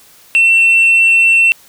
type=tone; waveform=sine; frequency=2698 Hz; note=E7; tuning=40 cents sharp; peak=-4 dBFS; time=0.35-1.52 s; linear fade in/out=0 ms; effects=tanh soft clip ceiling -4 dBFS + white hiss -44 dBFS RMS until 1.68 s